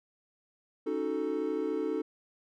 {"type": "chord", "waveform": "triangle", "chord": "D# half-diminished seventh", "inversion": "third", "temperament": "equal", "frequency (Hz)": [277.2, 311.1, 370, 440], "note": ["C#4", "D#4", "F#4", "A4"], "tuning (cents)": [0, 0, 0, 0], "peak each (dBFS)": [-36, -32, -35, -31], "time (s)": [0.86, 2.02], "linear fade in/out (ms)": 10, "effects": []}